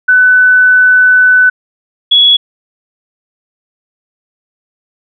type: tone pair in turn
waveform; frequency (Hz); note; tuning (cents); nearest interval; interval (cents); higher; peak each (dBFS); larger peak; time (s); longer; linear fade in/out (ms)
sine; 1500 / 3367; F#6 / G#7; +23 / +23; octave + major second; 1400; second; -3; neither; 0.08-1.5 / 2.11-2.37; first; 10
effects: none